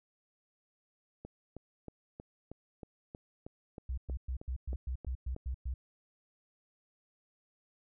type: click train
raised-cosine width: 2 ms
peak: -31 dBFS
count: 14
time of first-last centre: 1.25-5.364 s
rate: 3.16 Hz
type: tone bursts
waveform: sine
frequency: 63.5 Hz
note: B1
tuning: 49 cents sharp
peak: -33 dBFS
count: 10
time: 3.89-5.74 s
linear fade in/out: 5 ms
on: 86 ms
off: 110 ms
effects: none